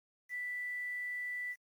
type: tone with quantisation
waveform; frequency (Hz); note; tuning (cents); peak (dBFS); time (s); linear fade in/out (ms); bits
sine; 1975.5; B6; 0; -36; 0.29-1.56; 50; 10
effects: MP3 96 kbps